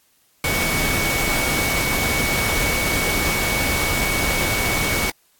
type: tone in noise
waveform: sine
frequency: 2234 Hz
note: C#7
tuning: 13 cents sharp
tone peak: -23 dBFS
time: 0.44-5.1 s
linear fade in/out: 2 ms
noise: pink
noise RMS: -22 dBFS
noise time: 0.44-5.1 s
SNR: -4 dB
effects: white hiss -60 dBFS RMS until 5.39 s + AAC 64 kbps